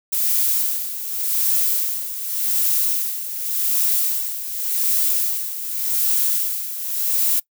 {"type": "noise with tremolo", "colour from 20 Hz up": "violet", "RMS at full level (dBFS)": -18, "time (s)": [0.12, 7.4], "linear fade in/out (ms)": 10, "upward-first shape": "sine", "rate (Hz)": 0.87, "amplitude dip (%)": 70, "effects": ["noise-tail reverb RT60 0.1 s tail -22 dB re dry"]}